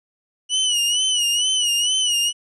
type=tone with vibrato; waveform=sawtooth; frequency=2937 Hz; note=F#7; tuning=13 cents flat; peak=-14 dBFS; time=0.49-2.33 s; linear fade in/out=50 ms; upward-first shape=sine; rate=2.2 Hz; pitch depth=77 cents each way; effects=resampled to 24000 Hz